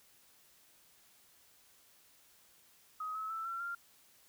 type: tone with pitch steps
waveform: sine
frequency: 1261 / 1292 / 1323.7 / 1356.2 / 1389.5 Hz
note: D#6 / E6 / E6 / E6 / F6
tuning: +23 / -35 / +7 / +49 / -9 cents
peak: -37 dBFS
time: 3-3.75 s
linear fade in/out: 5 ms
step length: 150 ms
effects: white hiss -65 dBFS RMS until 4.28 s